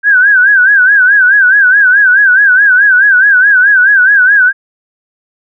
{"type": "tone with vibrato", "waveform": "sine", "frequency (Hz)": 1568, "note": "G6", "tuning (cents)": 0, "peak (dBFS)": -3, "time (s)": [0.03, 4.53], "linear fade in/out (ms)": 50, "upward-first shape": "sine", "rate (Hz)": 4.7, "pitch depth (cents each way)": 120, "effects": []}